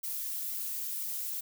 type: noise with flanger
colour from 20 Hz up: violet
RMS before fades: -36 dBFS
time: 0.03-1.41 s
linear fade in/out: 10 ms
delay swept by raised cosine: 1.1 to 6.8 ms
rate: 2 Hz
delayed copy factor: -0.85
effects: none